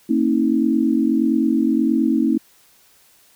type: tone cluster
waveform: sine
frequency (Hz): 229.1 / 270.7 / 319.4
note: A#3 / C#4 / D#4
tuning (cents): -30 / -41 / +45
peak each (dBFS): -19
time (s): 0.09-2.38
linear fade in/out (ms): 10
effects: white hiss -54 dBFS RMS until 3.35 s